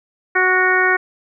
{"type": "harmonic tone with a mistuned harmonic", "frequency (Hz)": 370.6, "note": "F#4", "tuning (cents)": 3, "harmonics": [1, 2, 3, 4, 5, 6], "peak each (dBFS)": [-20, -23, -22, -17, -17, -23], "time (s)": [0.35, 0.97], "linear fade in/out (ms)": 10, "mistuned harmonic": 4, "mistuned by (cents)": -17, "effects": []}